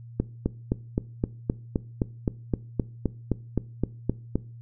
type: click train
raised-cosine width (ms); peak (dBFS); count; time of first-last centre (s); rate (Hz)
3; -10; 17; 0.2-4.356; 3.85
effects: noise-tail reverb RT60 0.4 s tail -20 dB re dry + added 117 Hz sine -41 dBFS peak until 4.61 s